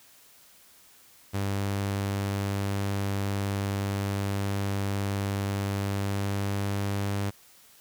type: tone with pitch glide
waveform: sawtooth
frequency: 99.4 to 100.09 Hz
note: G2 to G2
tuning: +25 to +37 cents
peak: -23 dBFS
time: 1.33-7.31 s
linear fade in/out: 20 ms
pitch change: +12 cents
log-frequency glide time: 6.2-6.57 s
effects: white hiss -56 dBFS RMS until 7.8 s